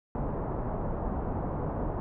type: low-pass noise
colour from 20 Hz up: pink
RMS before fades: -32 dBFS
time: 0.15-2 s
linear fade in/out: 0 ms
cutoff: 1000 Hz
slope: 24 dB/octave
effects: none